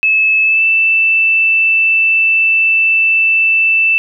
sine tone with pitch glide, 2600 to 2652 Hz, E7 to E7, -24 to +10 cents, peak -8 dBFS, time 0.03-3.98 s, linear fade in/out 0 ms, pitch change +34 cents, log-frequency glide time 0.43-0.64 s, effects none

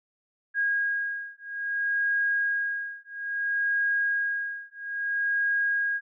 sine beating tone pair, 1635 / 1635.6 Hz, G#6 / G#6, -28 / -27 cents, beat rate 0.6 Hz, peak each -28 / -28 dBFS, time 0.54-6.01 s, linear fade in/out 50 ms, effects none

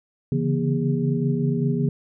sine tone cluster, 139.5 / 144.7 / 167 / 239.4 / 407.7 Hz, C#3 / D3 / E3 / A#3 / G#4, +11 / -25 / +23 / +46 / -32 cents, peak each -24 / -29 / -25 / -25 / -29 dBFS, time 0.32-1.89 s, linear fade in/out 2 ms, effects none

